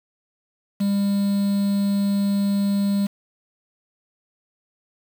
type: tone with quantisation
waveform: triangle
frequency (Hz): 200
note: G3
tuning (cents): +35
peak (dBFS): -16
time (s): 0.8-3.07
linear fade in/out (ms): 10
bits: 6
effects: none